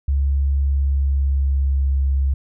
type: tone with pitch glide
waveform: sine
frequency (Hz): 69.3 to 68.07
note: C#2 to C#2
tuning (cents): 0 to -31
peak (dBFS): -15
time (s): 0.08-2.34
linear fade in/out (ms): 5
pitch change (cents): -31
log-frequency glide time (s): 0.59-1.94
effects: none